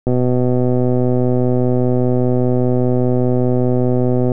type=click train; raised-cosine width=2 ms; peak=-4 dBFS; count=532; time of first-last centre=0.07-4.318 s; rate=125 Hz; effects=none